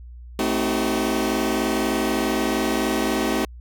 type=chord; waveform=sawtooth; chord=A diminished seventh; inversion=none; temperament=just; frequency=220 / 264 / 316.8 / 380.2 Hz; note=A3 / C4 / Eb4 / Gb4; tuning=0 / +16 / +31 / +47 cents; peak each=-22 dBFS; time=0.39-3.45 s; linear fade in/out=2 ms; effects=added 60 Hz sine -37 dBFS peak until 3.6 s